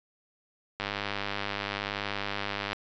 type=click train; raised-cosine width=0.3 ms; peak=-15 dBFS; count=196; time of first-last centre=0.8-2.731 s; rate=101 Hz; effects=resampled to 16000 Hz